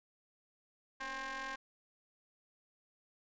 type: ring-modulated tone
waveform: sawtooth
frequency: 261.6 Hz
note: C4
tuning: in tune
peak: -33 dBFS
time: 1-1.56 s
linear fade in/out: 10 ms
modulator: 1330 Hz
effects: resampled to 16000 Hz